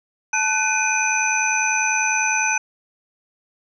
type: tone cluster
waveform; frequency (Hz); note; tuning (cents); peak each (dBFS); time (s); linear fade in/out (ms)
sine; 875 / 1506 / 2425 / 2515 / 6050; A5 / F#6 / D#7 / D#7 / F#8; -10 / +30 / -45 / +18 / +38; -24; 0.33-2.58; 5
effects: none